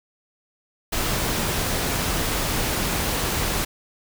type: noise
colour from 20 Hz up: pink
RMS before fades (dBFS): -24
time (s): 0.92-3.65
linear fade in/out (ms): 10
effects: none